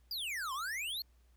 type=exponential two-way sweep; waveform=square; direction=down then up; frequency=4978 to 1013 to 4437 Hz; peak=-37 dBFS; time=0.11-1.02 s; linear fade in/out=2 ms; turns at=0.53 s; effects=added 60 Hz sine -63 dBFS peak until 1.36 s + pink hiss -75 dBFS RMS until 1.36 s